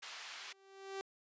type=band-pass noise; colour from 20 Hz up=white; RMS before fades=-49 dBFS; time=0.02-0.53 s; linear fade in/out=10 ms; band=1000 to 4000 Hz; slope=12 dB/octave
type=tone with exponential growth; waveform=sawtooth; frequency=388.9 Hz; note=G4; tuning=14 cents flat; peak=-35 dBFS; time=0.36-1.01 s; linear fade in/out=0 ms; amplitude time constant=140 ms
effects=resampled to 16000 Hz